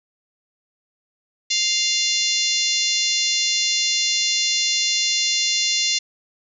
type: harmonic tone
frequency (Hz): 698.5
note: F5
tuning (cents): 0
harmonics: 3 / 4 / 5 / 6 / 7 / 8 / 9 / 10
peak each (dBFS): -29 / -26 / -25 / -24 / -27 / -26 / -28 / -29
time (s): 1.5-5.99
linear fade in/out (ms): 10
effects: none